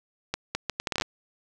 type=accelerating click train; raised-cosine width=0.2 ms; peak=-10 dBFS; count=11; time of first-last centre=0.34-1.02 s; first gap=210 ms; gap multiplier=0.7; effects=none